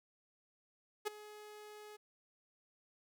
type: tone with ADSR envelope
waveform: sawtooth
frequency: 421.4 Hz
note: G#4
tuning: 25 cents sharp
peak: -29 dBFS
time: 1.05-1.97 s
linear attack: 23 ms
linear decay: 12 ms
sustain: -18 dB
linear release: 14 ms
effects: none